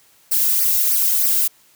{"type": "noise with flanger", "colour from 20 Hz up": "violet", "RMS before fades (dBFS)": -17, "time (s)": [0.31, 1.48], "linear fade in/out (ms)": 10, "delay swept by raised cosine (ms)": [0.27, 1.77], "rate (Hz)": 3.2, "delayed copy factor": -0.8, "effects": ["white hiss -54 dBFS RMS until 1.75 s", "high-pass 60 Hz 12 dB/octave"]}